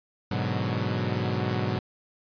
sawtooth chord, G# half-diminished seventh, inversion none, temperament equal, 103.83 / 123.47 / 146.83 / 185 Hz, G#2 / B2 / D3 / F#3, 0 / 0 / 0 / 0 cents, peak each -26 / -26 / -31 / -28 dBFS, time 0.31-1.79 s, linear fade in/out 5 ms, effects resampled to 11025 Hz

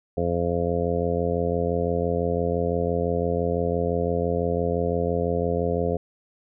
harmonic tone, 85.9 Hz, F2, 28 cents flat, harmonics 1 / 2 / 3 / 4 / 5 / 6 / 7 / 8, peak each -29 / -29 / -32 / -36 / -27 / -27 / -35 / -32 dBFS, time 0.17-5.97 s, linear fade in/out 5 ms, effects none

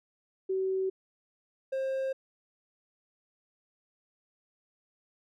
sine / triangle tone pair in turn, 380 / 532.1 Hz, F#4 / C5, +46 / +29 cents, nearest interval tritone, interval 583 cents, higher second, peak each -27 dBFS, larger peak neither, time 0.49-0.9 / 1.72-2.13 s, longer neither, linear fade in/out 10 ms, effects none

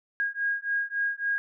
sine beating tone pair, 1632 / 1635.6 Hz, G#6 / G#6, -31 / -27 cents, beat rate 3.6 Hz, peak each -29 dBFS, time 0.2-1.38 s, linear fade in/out 0 ms, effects none

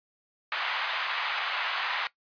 pink band-pass noise, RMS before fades -31 dBFS, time 0.52-2.07 s, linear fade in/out 0 ms, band 910 to 3600 Hz, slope 24 dB/octave, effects noise-tail reverb RT60 0.1 s tail -18 dB re dry + resampled to 11025 Hz

